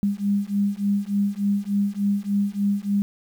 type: beating tone pair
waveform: sine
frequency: 200 / 203.4 Hz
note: G3 / G#3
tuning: +35 / -36 cents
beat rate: 3.4 Hz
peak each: -23 dBFS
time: 0.03-3.02 s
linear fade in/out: 0 ms
effects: 8-bit